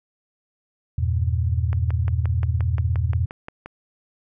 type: chord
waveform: sine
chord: E diminished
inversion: none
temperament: just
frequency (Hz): 82.41 / 98.89 / 118.67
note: E2 / G2 / Bb2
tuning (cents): 0 / +16 / +31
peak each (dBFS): -21 / -26 / -24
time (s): 0.98-3.26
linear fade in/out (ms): 5
type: click train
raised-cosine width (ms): 0.5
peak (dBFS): -19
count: 12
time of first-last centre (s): 1.73-3.66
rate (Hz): 5.7
effects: none